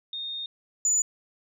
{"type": "tone pair in turn", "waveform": "sine", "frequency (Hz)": [3680, 6981], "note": ["A#7", "A8"], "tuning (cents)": [-23, -15], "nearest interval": "major seventh", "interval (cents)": 1108, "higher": "second", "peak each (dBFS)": [-31, -19], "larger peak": "second", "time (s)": [[0.13, 0.46], [0.85, 1.02]], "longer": "first", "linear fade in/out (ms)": 2, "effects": ["tanh soft clip ceiling -17 dBFS"]}